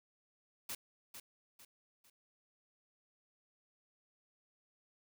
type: noise with echo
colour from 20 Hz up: white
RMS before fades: -42 dBFS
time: 0.69-0.75 s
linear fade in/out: 5 ms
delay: 450 ms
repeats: 3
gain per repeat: -8 dB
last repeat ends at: 2.1 s
effects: none